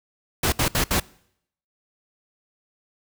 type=noise bursts; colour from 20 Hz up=pink; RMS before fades=-21 dBFS; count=4; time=0.43-1 s; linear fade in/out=5 ms; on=93 ms; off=66 ms; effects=noise-tail reverb RT60 0.7 s tail -23 dB re dry